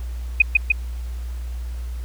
sine tone with echo, 2498 Hz, D#7, 6 cents sharp, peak -7 dBFS, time 0.4-0.42 s, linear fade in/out 5 ms, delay 150 ms, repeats 2, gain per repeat -2 dB, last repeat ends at 0.72 s, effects added 60 Hz sine -26 dBFS peak until 2.04 s + pink hiss -48 dBFS RMS until 2.04 s

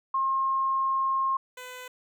sine / 10% pulse tone pair in turn, 1070 / 502.9 Hz, C6 / B4, +38 / +31 cents, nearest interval octave + minor second, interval 1307 cents, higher first, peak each -23 / -31 dBFS, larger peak first, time 0.14-1.37 / 1.57-1.88 s, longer first, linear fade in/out 5 ms, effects none

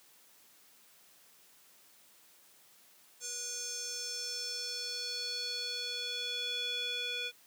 square tone with band-pass filter sweep, 487.4 Hz, B4, 23 cents flat, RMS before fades -38 dBFS, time 3.2-7.32 s, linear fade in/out 50 ms, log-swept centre 6800 to 3000 Hz, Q 4.6, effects white hiss -62 dBFS RMS until 7.46 s + high-pass 150 Hz 12 dB/octave

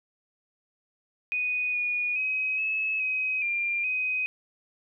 sine tone with pitch steps, 2484 / 2453 / 2534 / 2587 / 2528 / 2390 / 2512 Hz, D#7 / D#7 / D#7 / E7 / D#7 / D7 / D#7, -3 / -25 / +31 / -33 / +27 / +30 / +16 cents, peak -25 dBFS, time 1.32-4.26 s, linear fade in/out 0 ms, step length 420 ms, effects none

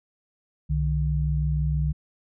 sine tone pair together, 64.6 / 150.92 Hz, C2 / D3, -21 / +48 cents, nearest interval octave + minor third, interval 1469 cents, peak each -24 dBFS, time 0.69-1.93 s, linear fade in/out 20 ms, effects none

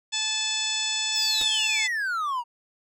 harmonic tone, 869 Hz, A5, 22 cents flat, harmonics 1 / 2 / 3 / 4 / 5 / 6 / 7 / 8 / 9, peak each -40 / -38 / -33 / -28 / -37 / -33 / -40 / -34 / -34 dBFS, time 0.12-1.88 s, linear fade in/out 20 ms
triangle exponential sweep, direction down, 5588 to 926 Hz, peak -23 dBFS, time 1.12-2.44 s, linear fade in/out 50 ms
pink noise with exponential decay, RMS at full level -32 dBFS, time 1.41-1.49 s, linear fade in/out 0 ms, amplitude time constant 16 ms
effects none

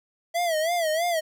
square tone with vibrato, 659.3 Hz, E5, in tune, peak -23 dBFS, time 0.34-1.21 s, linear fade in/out 20 ms, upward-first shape sine, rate 3.1 Hz, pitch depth 120 cents each way, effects none

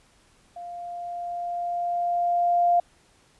sine tone with level ramp, 698.5 Hz, F5, in tune, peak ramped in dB -35 to -16 dBFS, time 0.56-2.8 s, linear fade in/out 5 ms, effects pink hiss -60 dBFS RMS until 3.39 s + resampled to 24000 Hz

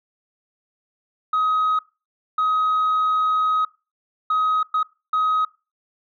sine tone bursts at uneven times, 1263 Hz, D#6, 26 cents sharp, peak -15 dBFS, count 5, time 1.33-1.79 / 2.38-3.65 / 4.3-4.63 / 4.74-4.83 / 5.13-5.45 s, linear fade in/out 5 ms, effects noise-tail reverb RT60 0.3 s tail -22 dB re dry + tanh soft clip ceiling -15 dBFS

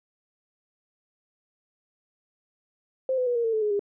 sine tone with pitch steps, 523 / 504.3 / 486.3 / 468.9 / 452.2 / 436 / 420.4 / 405.4 Hz, C5 / B4 / B4 / A#4 / A4 / A4 / G#4 / G#4, -1 / +36 / -27 / +10 / +47 / -16 / +21 / -42 cents, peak -22 dBFS, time 3.09-3.794 s, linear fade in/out 2 ms, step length 88 ms, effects none

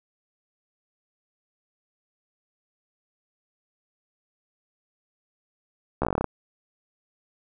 slowing click train, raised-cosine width 1 ms, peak -10 dBFS, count 11, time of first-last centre 6.02-6.243 s, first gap 14 ms, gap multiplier 1.1, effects none

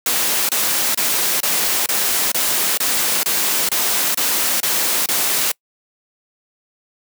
white noise bursts, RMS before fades -18 dBFS, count 12, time 0.06-5.517 s, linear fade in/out 2 ms, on 430 ms, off 27 ms, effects noise-tail reverb RT60 0.1 s tail -26 dB re dry + high-pass 200 Hz 12 dB/octave

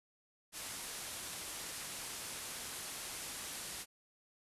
white low-pass noise, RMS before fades -45 dBFS, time 0.52-3.86 s, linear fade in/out 50 ms, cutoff 12000 Hz, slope 48 dB/octave, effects resampled to 32000 Hz

